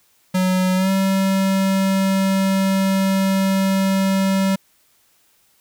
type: tone with pitch glide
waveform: square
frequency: 185 to 192.86 Hz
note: F#3 to G3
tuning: 0 to -28 cents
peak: -16 dBFS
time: 0.34-4.56 s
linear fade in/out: 10 ms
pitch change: +72 cents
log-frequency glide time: 0.76-0.9 s
effects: white hiss -59 dBFS RMS until 5.6 s